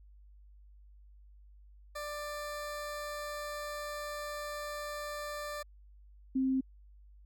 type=tone pair in turn; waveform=20% pulse / sine; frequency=591 / 263.3 Hz; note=D5 / C4; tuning=+11 / +11 cents; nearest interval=octave + major second; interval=1400 cents; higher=first; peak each=-33 / -27 dBFS; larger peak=second; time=1.95-5.63 / 6.35-6.61 s; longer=first; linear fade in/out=10 ms; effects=added 50 Hz sine -54 dBFS peak until 7.25 s